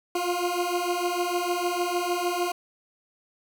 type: beating tone pair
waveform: 20% pulse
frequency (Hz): 349.2 / 355.8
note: F4 / F4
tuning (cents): 0 / +32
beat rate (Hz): 6.6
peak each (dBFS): -24 / -22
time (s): 0.15-2.52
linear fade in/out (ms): 5
effects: 9-bit

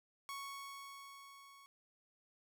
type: tone with level ramp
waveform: sawtooth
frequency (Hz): 1108.7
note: C#6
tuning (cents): 0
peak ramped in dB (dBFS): -39 to -55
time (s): 0.29-1.66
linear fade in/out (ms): 0
effects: none

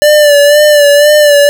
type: tone with vibrato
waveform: square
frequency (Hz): 587.3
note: D5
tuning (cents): 0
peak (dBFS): -3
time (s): 0.02-1.49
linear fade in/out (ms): 0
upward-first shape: sine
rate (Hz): 2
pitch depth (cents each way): 42
effects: 7-bit

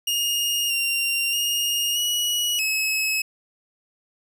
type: tone with pitch steps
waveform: sawtooth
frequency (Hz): 2846 / 2772 / 2846 / 2916 / 2575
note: F7 / F7 / F7 / F#7 / E7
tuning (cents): +32 / -14 / +32 / -26 / -41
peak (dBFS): -18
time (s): 0.07-3.22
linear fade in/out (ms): 5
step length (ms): 630
effects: none

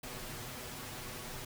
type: noise with comb filter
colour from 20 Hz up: pink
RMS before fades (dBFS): -44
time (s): 0.03-1.45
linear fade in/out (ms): 5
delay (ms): 8.1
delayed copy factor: +0.7
effects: none

